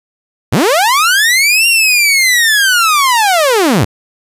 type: linear two-way sweep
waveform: sawtooth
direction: up then down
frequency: 79.9 to 2794 to 79.9 Hz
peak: -4 dBFS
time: 0.52-3.85 s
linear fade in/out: 10 ms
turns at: 1.67 s
effects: resampled to 32000 Hz + 7-bit